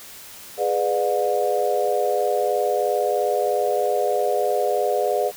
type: chord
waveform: sine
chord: G# diminished seventh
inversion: none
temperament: just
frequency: 415.3 / 498.4 / 598 / 717.6 Hz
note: G#4 / B4 / D5 / F5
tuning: 0 / +16 / +31 / +47 cents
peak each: -24 dBFS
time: 0.57-5.32 s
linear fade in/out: 50 ms
effects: white hiss -41 dBFS RMS until 5.36 s